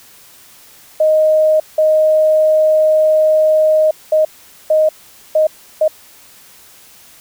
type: tone bursts at uneven times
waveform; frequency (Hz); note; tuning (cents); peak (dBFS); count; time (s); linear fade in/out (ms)
sine; 622.3; D#5; 0; -8; 6; 1-1.6 / 1.78-3.91 / 4.12-4.25 / 4.7-4.89 / 5.35-5.47 / 5.81-5.88; 5
effects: white hiss -43 dBFS RMS until 7.2 s